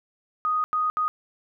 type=tone bursts at uneven times; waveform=sine; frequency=1244 Hz; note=D#6; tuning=1 cent flat; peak=-21 dBFS; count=3; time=0.45-0.64 / 0.73-0.9 / 0.97-1.08 s; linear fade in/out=0 ms; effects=none